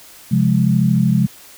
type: chord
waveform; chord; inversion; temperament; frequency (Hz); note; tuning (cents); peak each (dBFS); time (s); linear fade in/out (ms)
sine; F minor; second; equal with one note detuned; 133.1 / 174.61 / 207.7; C3 / F3 / Ab3; +30 / 0 / 0; -16; 0.31-1.27; 10
effects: white hiss -42 dBFS RMS until 1.57 s